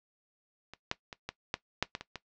clicks, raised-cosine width 0.2 ms, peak -27 / -12 / -24 / -18 / -12 / -9 / -17 / -23 / -21 dBFS, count 9, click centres 0.736 / 0.914 / 1.128 / 1.29 / 1.541 / 1.826 / 1.951 / 2.01 / 2.157 s, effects noise-tail reverb RT60 0.1 s tail -17 dB re dry + low-pass 5000 Hz 12 dB/octave

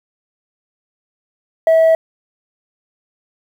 sine tone, 649 Hz, E5, 27 cents flat, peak -5 dBFS, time 1.67-1.95 s, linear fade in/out 2 ms, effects tanh soft clip ceiling -7 dBFS + 7-bit

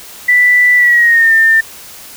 sine tone with pitch glide, 1975.5 to 1801.1 Hz, B6 to A6, 0 to +40 cents, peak -5 dBFS, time 0.28-1.61 s, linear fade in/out 10 ms, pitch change -160 cents, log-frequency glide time 0.76-1.33 s, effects white hiss -33 dBFS RMS until 2.16 s

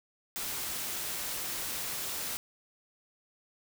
white noise, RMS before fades -36 dBFS, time 0.36-2.37 s, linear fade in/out 0 ms, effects none

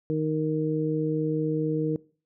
harmonic tone, 155.56 Hz, D#3, in tune, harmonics 1 / 2 / 3, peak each -28 / -28 / -28 dBFS, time 0.1-1.96 s, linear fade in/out 0 ms, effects noise-tail reverb RT60 0.4 s tail -22 dB re dry

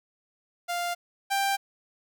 sawtooth tone pair in turn, 698.5 / 789 Hz, F5 / G5, 0 / +11 cents, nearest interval major second, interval 211 cents, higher second, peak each -24 / -20 dBFS, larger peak second, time 0.68-0.95 / 1.3-1.57 s, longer neither, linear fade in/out 20 ms, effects none

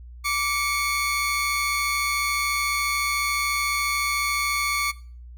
sawtooth tone pair together, 1163 / 2192 Hz, D6 / C#7, -17 / -20 cents, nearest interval major seventh, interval 1097 cents, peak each -22 dBFS, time 0.24-4.92 s, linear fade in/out 20 ms, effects noise-tail reverb RT60 0.4 s tail -18 dB re dry + added 60 Hz sine -39 dBFS peak until 5.37 s

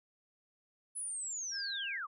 sine linear sweep, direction down, 10310 to 1075 Hz, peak -37 dBFS, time 0.95-2.07 s, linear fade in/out 20 ms
sine tone, 1603 Hz, G6, 38 cents sharp, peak -40 dBFS, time 1.51-2.01 s, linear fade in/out 50 ms
effects none

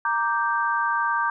sine chord, G minor, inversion first, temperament equal, 932.3 / 1174.7 / 1568 Hz, Bb5 / D6 / G6, 0 / 0 / 0 cents, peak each -25 dBFS, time 0.05-1.3 s, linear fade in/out 2 ms, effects none

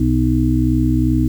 harmonic tone, 62.6 Hz, B1, 24 cents sharp, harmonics 1 / 2 / 4 / 5, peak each -18 / -18 / -18 / -18 dBFS, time 0-1.28 s, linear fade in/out 5 ms, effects 7-bit

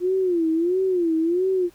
sine tone with vibrato, 349.2 Hz, F4, in tune, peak -18 dBFS, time 0-1.7 s, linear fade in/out 50 ms, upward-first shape sine, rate 1.5 Hz, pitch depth 150 cents each way, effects pink hiss -56 dBFS RMS until 1.74 s

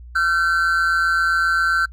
triangle tone pair together, 1367.5 / 1535 Hz, F6 / G6, -37 / -37 cents, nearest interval major second, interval 200 cents, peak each -17 / -16 dBFS, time 0.15-1.86 s, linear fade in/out 10 ms, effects noise-tail reverb RT60 0.1 s tail -26 dB re dry + added 60 Hz sine -36 dBFS peak until 1.92 s

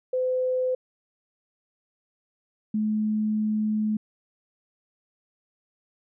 sine tone pair in turn, 510 / 214.4 Hz, C5 / A3, -44 / -45 cents, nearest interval octave + minor third, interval 1501 cents, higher first, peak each -22 dBFS, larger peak neither, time 0.13-0.75 / 2.74-3.97 s, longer second, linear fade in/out 5 ms, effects none

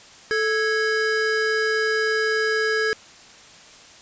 square tone pair together, 437.8 / 1657.3 Hz, A4 / G#6, -9 / -4 cents, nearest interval octave + major seventh, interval 2305 cents, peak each -23 dBFS, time 0.31-2.93 s, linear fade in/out 0 ms, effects white hiss -46 dBFS RMS until 4.01 s + resampled to 16000 Hz

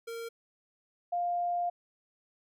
square / sine tone pair in turn, 461.3 / 701.5 Hz, A#4 / F5, -18 / +8 cents, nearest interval perfect fifth, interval 726 cents, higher second, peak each -38 / -28 dBFS, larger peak second, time 0.07-0.29 / 1.12-1.7 s, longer second, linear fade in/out 10 ms, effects none

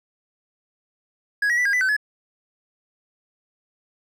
triangle tone with pitch steps, 1663 / 1910 / 1973 / 1624 / 1990 / 1528 / 1703 Hz, G#6 / A#6 / B6 / G#6 / B6 / G6 / G#6, +2 / +42 / -2 / -39 / +13 / -45 / +43 cents, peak -16 dBFS, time 1.42-1.966 s, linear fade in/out 5 ms, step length 78 ms, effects none

